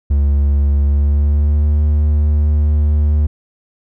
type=tone with pitch glide; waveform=triangle; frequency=71 to 74.62 Hz; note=C#2 to D2; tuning=+42 to +28 cents; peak=-8 dBFS; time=0.1-3.27 s; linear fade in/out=10 ms; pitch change=+86 cents; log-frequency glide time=0.85-1.72 s; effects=none